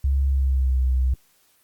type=tone with pitch glide; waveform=sine; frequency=68.3 to 64.1 Hz; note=C#2 to C2; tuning=-25 to -35 cents; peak=-17 dBFS; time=0.04-1.14 s; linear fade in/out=5 ms; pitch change=-110 cents; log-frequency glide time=0.26-0.79 s; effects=white hiss -61 dBFS RMS until 1.63 s + Opus 48 kbps